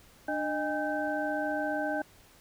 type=tone cluster; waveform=sine; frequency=297.6 / 616 / 812 / 1543 Hz; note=D4 / D#5 / G#5 / G6; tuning=+23 / -17 / -39 / -28 cents; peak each=-34 / -33 / -35 / -35 dBFS; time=0.28-2.02 s; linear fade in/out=5 ms; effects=pink hiss -58 dBFS RMS until 2.4 s